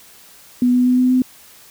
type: tone with pitch steps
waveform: sine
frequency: 246.9 / 248.9 / 250.9 / 253 / 255 Hz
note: B3 / B3 / B3 / B3 / C4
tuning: 0 / +14 / +28 / +42 / -44 cents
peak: -11 dBFS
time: 0.62-1.22 s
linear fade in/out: 2 ms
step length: 120 ms
effects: white hiss -45 dBFS RMS until 1.7 s